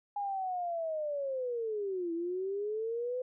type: linear two-way sweep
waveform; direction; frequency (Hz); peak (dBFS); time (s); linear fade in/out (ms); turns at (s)
sine; down then up; 823 to 329.6 to 510; -32; 0.16-3.22; 5; 2.13
effects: none